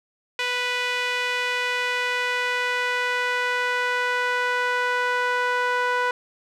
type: tone with band-pass filter sweep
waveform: sawtooth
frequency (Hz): 493.9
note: B4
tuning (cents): 0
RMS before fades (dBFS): -24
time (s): 0.39-6.11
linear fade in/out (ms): 2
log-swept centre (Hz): 2500 to 1300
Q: 1.6
effects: none